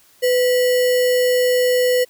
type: tone with sample-and-hold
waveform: sine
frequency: 500 Hz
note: B4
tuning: 21 cents sharp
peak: -13 dBFS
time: 0.22-2.05 s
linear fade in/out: 20 ms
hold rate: 2450 Hz
effects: white hiss -53 dBFS RMS until 2.09 s